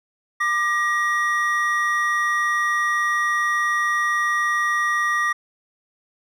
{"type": "tone pair together", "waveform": "triangle", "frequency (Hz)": [1194, 1896.5], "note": ["D6", "A#6"], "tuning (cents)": [28, 29], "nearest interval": "minor sixth", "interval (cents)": 801, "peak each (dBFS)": [-20, -19], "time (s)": [0.4, 5.33], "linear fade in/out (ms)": 10, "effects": []}